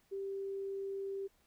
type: tone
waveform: sine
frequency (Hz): 392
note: G4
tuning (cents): 0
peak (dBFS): -37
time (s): 0.11-1.28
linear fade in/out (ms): 20
effects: pink hiss -72 dBFS RMS until 1.46 s